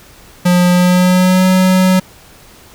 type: tone with pitch glide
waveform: square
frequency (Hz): 178.3 to 185.76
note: F3 to F#3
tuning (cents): +36 to +7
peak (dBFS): -8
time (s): 0.45-2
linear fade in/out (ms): 10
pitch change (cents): +71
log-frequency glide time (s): 0.71-1.45
effects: pink hiss -41 dBFS RMS until 2.74 s